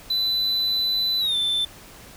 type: tone with pitch glide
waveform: triangle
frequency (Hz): 3998 to 3541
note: B7 to A7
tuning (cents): +20 to +10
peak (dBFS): -19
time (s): 0.1-1.65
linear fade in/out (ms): 5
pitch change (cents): -210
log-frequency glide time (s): 1.19-1.36
effects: pink hiss -45 dBFS RMS until 2.16 s